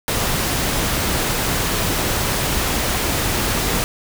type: noise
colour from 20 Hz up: pink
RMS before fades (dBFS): -20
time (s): 0.08-3.84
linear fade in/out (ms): 0
effects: none